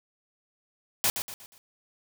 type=noise with echo; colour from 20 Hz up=white; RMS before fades=-24 dBFS; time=1.04-1.1 s; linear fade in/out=0 ms; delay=120 ms; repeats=4; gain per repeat=-8 dB; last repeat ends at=1.58 s; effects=none